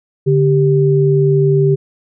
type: tone pair together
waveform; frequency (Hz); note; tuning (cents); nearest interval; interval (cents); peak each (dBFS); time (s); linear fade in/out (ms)
sine; 144.65 / 392; D3 / G4; -26 / 0; octave + perfect fourth; 1726; -11 / -12; 0.26-1.76; 20
effects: none